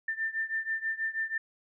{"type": "beating tone pair", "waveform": "sine", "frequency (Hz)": [1786, 1792.2], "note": ["A6", "A6"], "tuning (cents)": [25, 31], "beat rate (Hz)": 6.2, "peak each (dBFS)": [-32, -34], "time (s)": [0.08, 1.38], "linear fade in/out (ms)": 5, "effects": []}